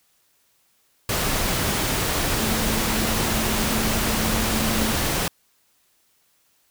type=tone in noise; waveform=sine; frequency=219.6 Hz; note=A3; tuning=3 cents flat; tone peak=-27 dBFS; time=2.4-4.92 s; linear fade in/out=2 ms; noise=pink; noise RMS=-23 dBFS; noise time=1.09-5.28 s; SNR=-7 dB; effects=white hiss -64 dBFS RMS until 6.7 s